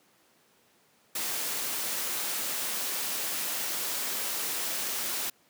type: noise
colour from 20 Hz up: white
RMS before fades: -32 dBFS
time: 1.15-5.3 s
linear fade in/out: 5 ms
effects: pink hiss -64 dBFS RMS until 5.49 s + high-pass 200 Hz 12 dB/octave